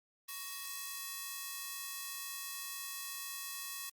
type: ring-modulated tone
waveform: 5% pulse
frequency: 1490 Hz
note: F#6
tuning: 12 cents sharp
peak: -27 dBFS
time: 0.28-3.9 s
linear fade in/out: 10 ms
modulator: 381 Hz
effects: Opus 24 kbps